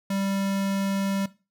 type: tone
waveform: square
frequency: 196 Hz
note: G3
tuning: in tune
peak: -25 dBFS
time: 0.1-1.26 s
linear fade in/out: 5 ms
effects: noise-tail reverb RT60 0.3 s tail -18 dB re dry